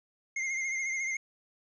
square tone with vibrato, 2118 Hz, C7, 21 cents sharp, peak -31 dBFS, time 0.36-1.17 s, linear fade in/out 5 ms, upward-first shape triangle, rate 14 Hz, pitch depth 51 cents each way, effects resampled to 16000 Hz + 11-bit

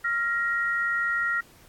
sine tone pair together, 1390 / 1886.3 Hz, F6 / A#6, -9 / +20 cents, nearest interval perfect fourth, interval 529 cents, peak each -26 dBFS, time 0.04-1.41 s, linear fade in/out 10 ms, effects pink hiss -55 dBFS RMS until 1.68 s + AAC 64 kbps

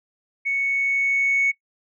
sine tone with level ramp, 2217 Hz, C#7, in tune, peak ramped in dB -20 to -15 dBFS, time 0.45-1.52 s, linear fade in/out 20 ms, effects noise-tail reverb RT60 0.1 s tail -22 dB re dry + tanh soft clip ceiling -13 dBFS

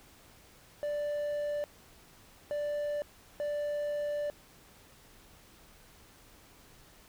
triangle tone bursts at uneven times, 587.3 Hz, D5, in tune, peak -29 dBFS, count 3, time 0.83-1.64 / 2.51-3.02 / 3.4-4.3 s, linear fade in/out 0 ms, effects pink hiss -58 dBFS RMS until 7.08 s

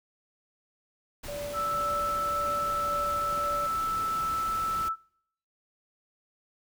pink noise, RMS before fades -41 dBFS, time 1.23-4.89 s, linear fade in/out 10 ms
sine tone with tremolo, 580 Hz, D5, 22 cents flat, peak -33 dBFS, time 1.28-3.67 s, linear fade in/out 5 ms, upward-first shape sine, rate 1.9 Hz, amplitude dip 40%
sine tone, 1318.5 Hz, E6, in tune, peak -27 dBFS, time 1.53-4.96 s, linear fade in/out 50 ms
effects noise-tail reverb RT60 0.7 s tail -26 dB re dry

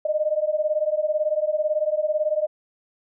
sine beating tone pair, 603 / 621 Hz, D5 / D#5, +46 / -3 cents, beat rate 18 Hz, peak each -23 dBFS, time 0.05-2.47 s, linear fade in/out 5 ms, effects none

